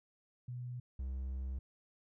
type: tone pair in turn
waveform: sine / triangle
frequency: 123.47 / 65.41 Hz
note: B2 / C2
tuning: 0 / 0 cents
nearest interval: major seventh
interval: 1100 cents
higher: first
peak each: -40 / -35 dBFS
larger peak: second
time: 0.48-0.8 / 0.99-1.59 s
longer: second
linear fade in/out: 5 ms
effects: none